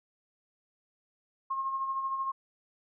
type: tone with tremolo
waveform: sine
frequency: 1074 Hz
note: C6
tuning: 45 cents sharp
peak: -28 dBFS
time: 1.5-2.32 s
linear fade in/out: 10 ms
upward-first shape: sine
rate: 13 Hz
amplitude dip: 45%
effects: none